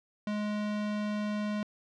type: tone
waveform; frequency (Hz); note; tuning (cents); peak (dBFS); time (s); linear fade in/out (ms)
square; 209.5; G#3; +15; -31; 0.27-1.63; 2
effects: low-pass 4000 Hz 12 dB/octave